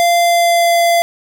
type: tone with pitch glide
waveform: square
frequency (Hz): 691 to 684.2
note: F5 to F5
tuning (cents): -19 to -36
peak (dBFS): -10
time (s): 0-1.02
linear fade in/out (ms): 0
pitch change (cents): -17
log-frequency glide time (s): 0.19-0.76
effects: none